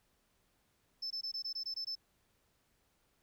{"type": "tone bursts", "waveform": "sine", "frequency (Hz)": 5270, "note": "E8", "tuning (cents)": -1, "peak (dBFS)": -35, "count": 9, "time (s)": [1.02, 1.954], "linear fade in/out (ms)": 10, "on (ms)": 86, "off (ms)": 20, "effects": ["tanh soft clip ceiling -34 dBFS", "pink hiss -75 dBFS RMS until 3.22 s"]}